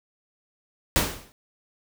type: noise with exponential decay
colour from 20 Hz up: pink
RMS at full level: -18 dBFS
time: 0.96-1.32 s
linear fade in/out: 0 ms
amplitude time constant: 77 ms
effects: none